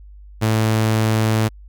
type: tone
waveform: sawtooth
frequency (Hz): 110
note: A2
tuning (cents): 0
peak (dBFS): -11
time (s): 0.41-1.49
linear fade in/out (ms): 20
effects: added 50 Hz sine -38 dBFS peak until 1.68 s